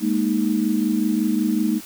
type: chord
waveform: sine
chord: Ab suspended second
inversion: none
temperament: equal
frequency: 207.7 / 233.1 / 311.1 Hz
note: Ab3 / Bb3 / Eb4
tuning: 0 / 0 / 0 cents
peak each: -22 dBFS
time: 0-1.81 s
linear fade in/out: 50 ms
effects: white hiss -40 dBFS RMS until 1.85 s